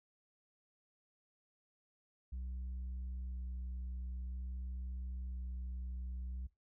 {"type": "tone with vibrato", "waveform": "sine", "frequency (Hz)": 62.6, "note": "B1", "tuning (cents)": 24, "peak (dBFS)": -37, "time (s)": [2.32, 6.47], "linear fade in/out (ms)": 10, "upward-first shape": "square", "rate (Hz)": 0.5, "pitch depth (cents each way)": 8, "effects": ["noise-tail reverb RT60 0.2 s tail -21 dB re dry", "tanh soft clip ceiling -39 dBFS"]}